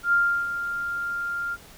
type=tone with ADSR envelope; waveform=sine; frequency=1396.9 Hz; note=F6; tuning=in tune; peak=-16 dBFS; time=0.03-1.57 s; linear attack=94 ms; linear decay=340 ms; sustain=-10 dB; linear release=40 ms; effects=pink hiss -48 dBFS RMS until 1.77 s